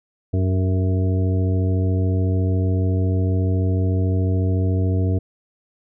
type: harmonic tone with a mistuned harmonic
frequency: 93.9 Hz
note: F#2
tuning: 26 cents sharp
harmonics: 1 / 2 / 3 / 4 / 5 / 7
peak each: -17 / -28 / -27 / -32 / -31 / -35 dBFS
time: 0.33-5.19 s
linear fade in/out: 10 ms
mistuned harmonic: 5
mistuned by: -28 cents
effects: none